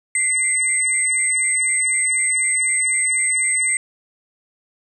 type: tone pair together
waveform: sine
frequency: 2062 / 8233 Hz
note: C7 / C9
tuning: -26 / -29 cents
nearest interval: 2 octaves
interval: 2397 cents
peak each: -20 / -18 dBFS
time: 0.15-3.77 s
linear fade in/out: 2 ms
effects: none